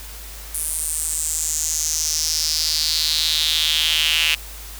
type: tone with high-pass filter sweep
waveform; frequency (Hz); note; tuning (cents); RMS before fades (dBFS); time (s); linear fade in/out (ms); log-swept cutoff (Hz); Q
square; 78.4; D#2; +14; -21; 0.54-4.35; 5; 10000 to 2700; 4.5
effects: added 52 Hz sine -36 dBFS peak until 4.79 s + white hiss -38 dBFS RMS until 4.79 s